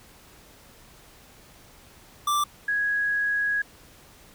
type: tone pair in turn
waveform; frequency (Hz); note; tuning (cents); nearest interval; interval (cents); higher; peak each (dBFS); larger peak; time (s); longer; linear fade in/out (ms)
square / sine; 1174.7 / 1661.3; D6 / G#6; 0 / 0; tritone; 600; second; -22; neither; 2.27-2.44 / 2.68-3.62; second; 5
effects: pink hiss -52 dBFS RMS until 4.34 s